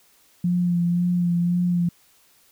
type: tone with vibrato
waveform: sine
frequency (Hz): 175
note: F3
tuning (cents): +4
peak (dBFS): -18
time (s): 0.44-1.89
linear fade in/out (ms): 5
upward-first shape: sine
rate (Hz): 1.9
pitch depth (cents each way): 25
effects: white hiss -58 dBFS RMS until 2.51 s